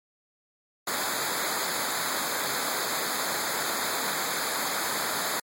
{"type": "noise with comb filter", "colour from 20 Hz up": "pink", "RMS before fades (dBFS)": -29, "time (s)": [0.87, 5.4], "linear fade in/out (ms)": 5, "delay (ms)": 0.35, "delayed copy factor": -0.85, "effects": ["high-pass 150 Hz 12 dB/octave", "MP3 64 kbps"]}